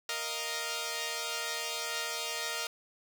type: chord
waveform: 5% pulse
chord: Bb suspended fourth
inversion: none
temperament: equal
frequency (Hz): 466.2 / 622.3 / 698.5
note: Bb4 / Eb5 / F5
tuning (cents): 0 / 0 / 0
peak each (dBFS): -26 / -26 / -29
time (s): 0.09-2.67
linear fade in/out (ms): 2
effects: none